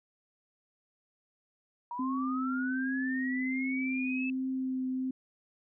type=linear sweep; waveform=sine; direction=up; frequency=943 to 2637 Hz; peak=-35 dBFS; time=1.91-4.3 s; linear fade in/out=2 ms
type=tone with vibrato; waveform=sine; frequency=260 Hz; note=C4; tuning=11 cents flat; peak=-30 dBFS; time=1.99-5.11 s; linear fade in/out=5 ms; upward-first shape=triangle; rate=1.3 Hz; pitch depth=15 cents each way
effects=none